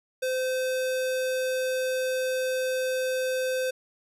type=tone; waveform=square; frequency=515 Hz; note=C5; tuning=28 cents flat; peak=-26 dBFS; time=0.22-3.71 s; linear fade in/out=10 ms; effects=resampled to 32000 Hz